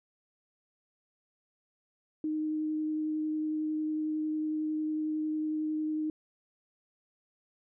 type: tone with vibrato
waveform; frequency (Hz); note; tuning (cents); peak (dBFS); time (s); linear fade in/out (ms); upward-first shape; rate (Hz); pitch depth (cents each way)
sine; 309; D#4; -12; -29; 2.24-6.1; 2; triangle; 11; 10
effects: none